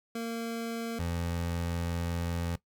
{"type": "tone pair in turn", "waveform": "25% pulse", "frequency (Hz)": [230, 85.26], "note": ["A#3", "F2"], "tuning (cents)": [-23, -41], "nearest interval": "octave + perfect fourth", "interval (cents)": 1718, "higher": "first", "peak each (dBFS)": [-29, -27], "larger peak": "second", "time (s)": [[0.15, 0.99], [0.99, 2.56]], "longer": "second", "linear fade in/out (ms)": 5, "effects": ["noise-tail reverb RT60 0.1 s tail -18 dB re dry"]}